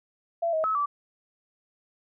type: tone with pitch steps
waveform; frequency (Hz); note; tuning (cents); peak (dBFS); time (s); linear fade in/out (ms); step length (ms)
sine; 675 / 634 / 1291 / 1158; E5 / D#5 / E6 / D6; +41 / +32 / -37 / -25; -23; 0.42-0.86; 10; 110
effects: none